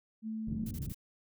sine tone, 220 Hz, A3, in tune, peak -35 dBFS, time 0.22-0.71 s, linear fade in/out 50 ms
white low-pass noise, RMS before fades -39 dBFS, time 0.47-0.93 s, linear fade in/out 10 ms, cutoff 210 Hz, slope 24 dB/octave
blue noise bursts, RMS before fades -49 dBFS, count 4, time 0.66-0.945 s, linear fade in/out 5 ms, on 51 ms, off 27 ms
effects none

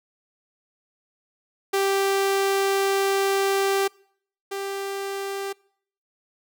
sawtooth tone pair in turn, 392 / 393.9 Hz, G4 / G4, 0 / +8 cents, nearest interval unison, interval 8 cents, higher second, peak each -16 / -24 dBFS, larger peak first, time 1.73-3.88 / 4.51-5.53 s, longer first, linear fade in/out 10 ms, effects noise-tail reverb RT60 0.6 s tail -25 dB re dry

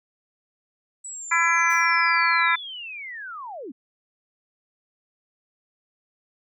sine linear sweep, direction down, 7902 to 223.2 Hz, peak -33 dBFS, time 1.04-3.72 s, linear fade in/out 10 ms
harmonic tone, 336 Hz, E4, 33 cents sharp, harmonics 3 / 4 / 5 / 6 / 7, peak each -24 / -24 / -24 / -24 / -24 dBFS, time 1.31-2.56 s, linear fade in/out 10 ms
white noise with exponential decay, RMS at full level -43 dBFS, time 1.7-2.11 s, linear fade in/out 2 ms, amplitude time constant 89 ms
effects none

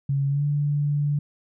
sine tone with pitch glide, 138.9 to 145.64 Hz, C#3 to D3, +4 to -14 cents, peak -20 dBFS, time 0.09-1.19 s, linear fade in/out 5 ms, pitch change +82 cents, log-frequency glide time 0.28-0.44 s, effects none

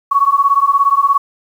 sine beating tone pair, 1108.7 / 1125.7 Hz, C#6 / C#6, 0 / +26 cents, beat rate 17 Hz, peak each -12 dBFS, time 0.11-1.18 s, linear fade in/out 10 ms, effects 7-bit

